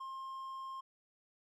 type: tone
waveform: triangle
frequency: 1063 Hz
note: C6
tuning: 27 cents sharp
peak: -40 dBFS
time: 0-0.81 s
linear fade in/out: 10 ms
effects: none